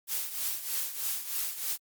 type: noise with tremolo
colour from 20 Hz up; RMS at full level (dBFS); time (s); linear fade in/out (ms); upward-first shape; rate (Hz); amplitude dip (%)
blue; -30; 0.07-1.78; 50; triangle; 3.2; 75
effects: Opus 48 kbps